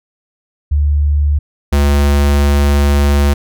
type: tone pair in turn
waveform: sine / square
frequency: 73.1 / 71.39 Hz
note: D2 / D2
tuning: -7 / -48 cents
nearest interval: unison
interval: 41 cents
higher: first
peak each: -9 dBFS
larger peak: neither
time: 0.71-1.39 / 1.72-3.34 s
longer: second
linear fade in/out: 10 ms
effects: none